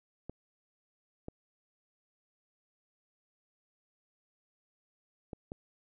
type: clicks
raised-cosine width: 2 ms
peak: -27 dBFS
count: 4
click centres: 0.296 / 1.284 / 5.332 / 5.519 s
effects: none